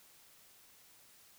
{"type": "silence", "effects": ["white hiss -62 dBFS RMS until 1.38 s"]}